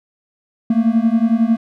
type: beating tone pair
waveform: triangle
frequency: 222.4 / 233.4 Hz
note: A3 / A#3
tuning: +19 / +2 cents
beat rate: 11 Hz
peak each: -13 dBFS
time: 0.7-1.57 s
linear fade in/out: 5 ms
effects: none